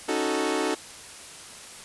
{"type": "chord", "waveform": "sawtooth", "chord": "D# half-diminished seventh", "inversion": "third", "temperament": "equal", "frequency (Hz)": [277.2, 311.1, 370, 440], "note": ["C#4", "D#4", "F#4", "A4"], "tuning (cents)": [0, 0, 0, 0], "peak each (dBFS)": [-28, -25, -26, -25], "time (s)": [0.08, 0.75], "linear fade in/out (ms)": 10, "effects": ["white hiss -43 dBFS RMS until 1.84 s", "resampled to 24000 Hz"]}